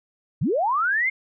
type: linear sweep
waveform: sine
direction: up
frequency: 98 to 2166 Hz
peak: -19 dBFS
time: 0.41-1.1 s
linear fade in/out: 10 ms
effects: none